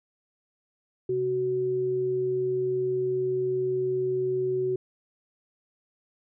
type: tone pair together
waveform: sine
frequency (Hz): 131.91 / 373.1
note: C3 / F#4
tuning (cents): +14 / +14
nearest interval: octave + tritone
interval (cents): 1800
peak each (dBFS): -36 / -24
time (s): 1.09-4.76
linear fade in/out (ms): 5
effects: none